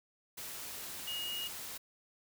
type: tone in noise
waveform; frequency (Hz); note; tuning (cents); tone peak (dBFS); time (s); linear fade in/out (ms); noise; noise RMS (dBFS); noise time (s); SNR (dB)
sine; 2871; F7; +47; -37; 1.07-1.48; 10; white; -44; 0.37-1.78; +4
effects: none